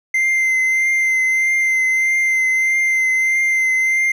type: tone with vibrato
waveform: triangle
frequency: 2079 Hz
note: C7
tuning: 12 cents flat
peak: -12 dBFS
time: 0.14-4.12 s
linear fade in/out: 5 ms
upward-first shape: triangle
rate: 1.6 Hz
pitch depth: 22 cents each way
effects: none